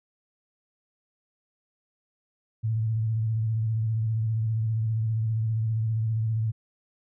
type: tone with vibrato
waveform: sine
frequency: 111.2 Hz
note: A2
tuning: 19 cents sharp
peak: -23 dBFS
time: 2.63-6.52 s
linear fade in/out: 20 ms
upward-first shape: square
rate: 15 Hz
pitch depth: 35 cents each way
effects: none